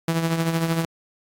sawtooth tone with tremolo, 164.81 Hz, E3, in tune, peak -14 dBFS, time 0.08-0.85 s, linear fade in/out 2 ms, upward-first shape triangle, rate 13 Hz, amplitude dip 60%, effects AAC 64 kbps

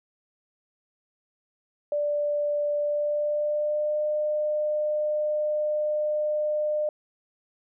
sine tone with pitch glide, 587.3 to 603.5 Hz, D5 to D5, 0 to +47 cents, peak -23 dBFS, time 1.92-6.89 s, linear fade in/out 2 ms, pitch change +47 cents, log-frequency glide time 2.78-4.03 s, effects none

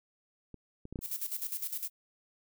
clicks, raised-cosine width 3 ms, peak -33 / -31 / -29 / -23 / -27 dBFS, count 5, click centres 0.543 / 0.854 / 0.926 / 0.958 / 0.99 s
violet noise with tremolo, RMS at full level -35 dBFS, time 1.01-1.9 s, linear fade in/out 50 ms, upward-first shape square, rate 9.8 Hz, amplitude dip 70%
effects none

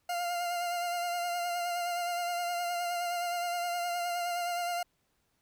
40% pulse tone with vibrato, 700 Hz, F5, 4 cents sharp, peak -30 dBFS, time 0.09-4.83 s, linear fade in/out 5 ms, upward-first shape sine, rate 9.6 Hz, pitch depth 25 cents each way, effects pink hiss -75 dBFS RMS until 5.41 s

